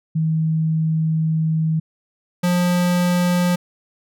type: tone pair in turn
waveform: sine / square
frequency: 159.3 / 177.32 Hz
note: D#3 / F3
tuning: +41 / +27 cents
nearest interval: major second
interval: 186 cents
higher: second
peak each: -16 dBFS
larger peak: neither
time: 0.15-1.8 / 2.43-3.56 s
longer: first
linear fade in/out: 10 ms
effects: none